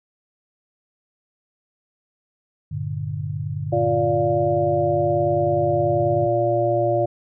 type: chord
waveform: sine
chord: G minor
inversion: none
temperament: equal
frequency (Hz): 98 / 116.54 / 146.83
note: G2 / Bb2 / D3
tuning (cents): 0 / 0 / 0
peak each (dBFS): -29 / -31 / -27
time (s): 2.71-6.27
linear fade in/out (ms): 10
type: harmonic tone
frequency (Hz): 116.7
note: A#2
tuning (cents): +2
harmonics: 1 / 3 / 5 / 6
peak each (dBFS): -25 / -23 / -20 / -24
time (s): 3.72-7.06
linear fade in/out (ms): 10
effects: none